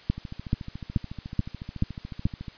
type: two click trains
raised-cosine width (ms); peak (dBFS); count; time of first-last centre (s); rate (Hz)
5; -10 / -23; 6 / 33; 0.1-2.255 / 0.18-2.482; 2.32 / 13.9
effects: white hiss -50 dBFS RMS until 2.57 s + resampled to 11025 Hz